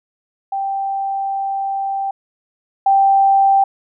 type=tone pair in turn; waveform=sine; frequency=784 / 784 Hz; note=G5 / G5; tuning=0 / 0 cents; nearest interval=unison; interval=0 cents; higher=neither; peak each=-18 / -9 dBFS; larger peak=second; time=0.52-2.11 / 2.86-3.64 s; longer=first; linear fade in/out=5 ms; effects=none